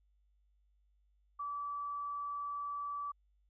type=tone; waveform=sine; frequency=1154 Hz; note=D6; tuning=31 cents flat; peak=-37 dBFS; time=1.39-3.12 s; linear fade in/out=10 ms; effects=added 50 Hz sine -69 dBFS peak until 3.49 s